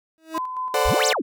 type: tone with exponential growth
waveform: 30% pulse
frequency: 320.6 Hz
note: E4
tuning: 48 cents flat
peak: -21 dBFS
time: 0.18-0.38 s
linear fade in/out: 0 ms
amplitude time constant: 43 ms
type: tone with tremolo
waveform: sine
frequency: 1018 Hz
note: C6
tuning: 48 cents flat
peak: -24 dBFS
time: 0.34-1 s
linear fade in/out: 10 ms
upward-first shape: square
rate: 4.4 Hz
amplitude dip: 40%
type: chord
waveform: 35% pulse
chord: D dominant seventh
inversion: second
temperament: equal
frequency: 440 / 523.3 / 587.3 / 740 Hz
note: A4 / C5 / D5 / F#5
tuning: 0 / 0 / 0 / 0 cents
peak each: -23 dBFS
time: 0.74-1.13 s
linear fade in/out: 2 ms
type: exponential two-way sweep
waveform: sine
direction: up then down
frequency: 30.03 to 8372 to 208.5 Hz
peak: -21 dBFS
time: 0.85-1.22 s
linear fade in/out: 10 ms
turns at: 1.07 s
effects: none